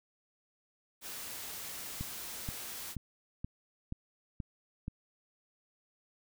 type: noise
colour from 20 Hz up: white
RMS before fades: -43 dBFS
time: 1.01-2.96 s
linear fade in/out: 50 ms
type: click train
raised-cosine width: 5 ms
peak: -25 dBFS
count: 7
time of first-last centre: 2.01-4.881 s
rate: 2.09 Hz
effects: none